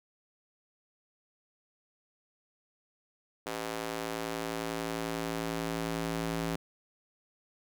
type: tone with high-pass filter sweep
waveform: square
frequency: 55.6 Hz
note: A1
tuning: 19 cents sharp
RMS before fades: -35 dBFS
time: 3.46-6.56 s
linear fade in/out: 5 ms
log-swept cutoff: 420 to 170 Hz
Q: 0.87
effects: none